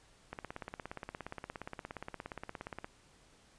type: click train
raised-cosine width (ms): 0.5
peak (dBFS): -26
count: 44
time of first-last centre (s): 0.33-2.845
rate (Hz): 17.1
effects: pink hiss -64 dBFS RMS until 3.58 s + resampled to 22050 Hz